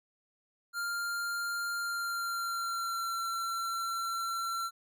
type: tone with pitch glide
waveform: square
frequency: 1396.9 to 1356.3 Hz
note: F6 to E6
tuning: 0 to +49 cents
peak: -33 dBFS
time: 0.73-4.71 s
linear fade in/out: 50 ms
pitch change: -51 cents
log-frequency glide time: 1.76-3.23 s
effects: none